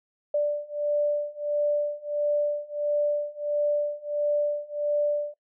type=beating tone pair; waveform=sine; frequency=587.3 / 588.8 Hz; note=D5 / D5; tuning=0 / +4 cents; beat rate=1.5 Hz; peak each=-27 / -26 dBFS; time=0.34-5.34 s; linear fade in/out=5 ms; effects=noise-tail reverb RT60 0.1 s tail -21 dB re dry